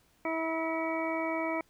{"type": "harmonic tone", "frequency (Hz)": 324.2, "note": "E4", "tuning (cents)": -29, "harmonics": [1, 2, 3, 4, 6, 7], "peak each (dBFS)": [-34, -34, -37, -41, -43, -38], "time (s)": [0.25, 1.61], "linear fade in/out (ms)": 2, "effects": ["pink hiss -67 dBFS RMS until 1.69 s"]}